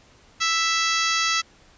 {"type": "harmonic tone", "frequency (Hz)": 660, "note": "E5", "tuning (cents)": 2, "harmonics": [2, 3, 4, 5, 6, 7, 8, 9, 10], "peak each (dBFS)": [-25, -27, -28, -29, -30, -30, -31, -32, -32], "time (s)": [0.4, 1.42], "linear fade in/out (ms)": 20, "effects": ["pink hiss -54 dBFS RMS until 1.77 s", "resampled to 16000 Hz"]}